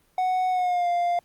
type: tone with pitch glide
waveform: triangle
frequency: 740 to 698.9 Hz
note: F#5 to F5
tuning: 0 to +1 cents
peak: -19 dBFS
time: 0.18-1.19 s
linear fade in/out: 2 ms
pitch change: -99 cents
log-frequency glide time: 0.5-0.88 s
effects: pink hiss -64 dBFS RMS until 1.24 s + Opus 24 kbps